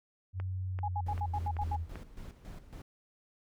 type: tone with pitch glide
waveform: sine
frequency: 93.1 to 82.46 Hz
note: F#2 to E2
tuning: +11 to +1 cents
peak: -33 dBFS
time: 0.33-1.87 s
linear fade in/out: 50 ms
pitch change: -210 cents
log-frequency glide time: 0.7-1.64 s
type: click train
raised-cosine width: 0.5 ms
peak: -29 dBFS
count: 5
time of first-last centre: 0.4-1.956 s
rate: 2.57 Hz
type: tone bursts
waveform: sine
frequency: 830.6 Hz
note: G#5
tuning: in tune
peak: -32 dBFS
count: 8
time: 0.83-1.764 s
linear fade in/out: 5 ms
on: 52 ms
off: 74 ms
type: noise with tremolo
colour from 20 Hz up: brown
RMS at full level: -44 dBFS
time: 1.06-2.82 s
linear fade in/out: 5 ms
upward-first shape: square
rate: 3.6 Hz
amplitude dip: 70%
effects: none